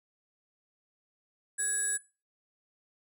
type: tone cluster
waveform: sine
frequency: 1663 / 7840 / 9920 Hz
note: G#6 / B8 / D#9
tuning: +2 / -14 / -6 cents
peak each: -33 / -30 / -31 dBFS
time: 1.58-1.98 s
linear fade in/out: 20 ms
effects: noise-tail reverb RT60 0.3 s tail -20 dB re dry + tanh soft clip ceiling -24 dBFS